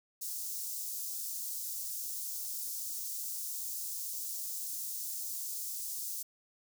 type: high-pass noise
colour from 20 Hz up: white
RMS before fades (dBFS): -39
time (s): 0.21-6.23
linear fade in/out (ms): 10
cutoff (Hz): 5400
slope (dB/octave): 24
effects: none